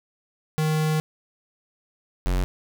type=tone pair in turn; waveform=square; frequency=155.56 / 45.43 Hz; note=D#3 / F#1; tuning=0 / -31 cents; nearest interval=octave + major sixth; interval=2131 cents; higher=first; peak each=-21 dBFS; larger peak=neither; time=0.58-1 / 2.26-2.44 s; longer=first; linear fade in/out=0 ms; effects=none